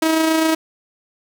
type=tone with amplitude modulation; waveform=sawtooth; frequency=320.1 Hz; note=D#4; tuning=49 cents sharp; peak=-9 dBFS; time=0.02-0.55 s; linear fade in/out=5 ms; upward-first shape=sine; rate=27.9 Hz; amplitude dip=35%; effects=none